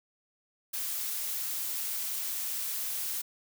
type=noise; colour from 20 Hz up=blue; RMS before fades=-34 dBFS; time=0.73-3.22 s; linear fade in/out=10 ms; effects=none